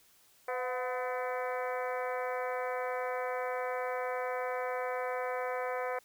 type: harmonic tone with a mistuned harmonic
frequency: 252.9 Hz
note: B3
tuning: 41 cents sharp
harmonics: 2 / 3 / 4 / 5 / 6 / 7 / 8 / 9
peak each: -35 / -39 / -41 / -43 / -45 / -46 / -47 / -48 dBFS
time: 0.48-5.99 s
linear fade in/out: 5 ms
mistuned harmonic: 3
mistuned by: -56 cents
effects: white hiss -64 dBFS RMS until 6.04 s